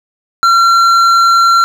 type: tone with hard clipping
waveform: sine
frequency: 1365 Hz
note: F6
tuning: 40 cents flat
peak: -7 dBFS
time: 0.43-1.64 s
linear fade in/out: 0 ms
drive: 8 dB
effects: none